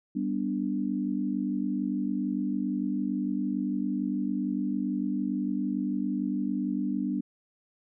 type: chord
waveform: sine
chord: G major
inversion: none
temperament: equal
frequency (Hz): 196 / 246.9 / 293.7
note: G3 / B3 / D4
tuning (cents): 0 / 0 / 0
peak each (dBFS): -31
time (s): 0.15-7.21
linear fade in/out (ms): 10
effects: none